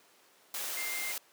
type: tone in noise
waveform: sine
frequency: 2100 Hz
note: C7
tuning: 6 cents sharp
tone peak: -37 dBFS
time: 0.77-1.12 s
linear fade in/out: 2 ms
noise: white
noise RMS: -37 dBFS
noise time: 0.54-1.18 s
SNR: -3 dB
effects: pink hiss -62 dBFS RMS until 1.32 s + high-pass 400 Hz 12 dB/octave